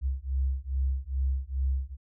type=beating tone pair; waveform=sine; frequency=65.41 / 67.81 Hz; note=C2 / C#2; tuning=0 / -38 cents; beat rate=2.4 Hz; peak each=-29 dBFS; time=0.01-1.97 s; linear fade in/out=50 ms; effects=none